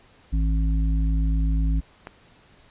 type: harmonic tone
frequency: 54 Hz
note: A1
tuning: 32 cents flat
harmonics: 1 / 3 / 5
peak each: -19 / -29 / -33 dBFS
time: 0.32-1.81 s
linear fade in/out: 20 ms
type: click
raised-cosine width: 0.5 ms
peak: -20 dBFS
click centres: 2.071 s
effects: pink hiss -55 dBFS RMS until 2.7 s + resampled to 8000 Hz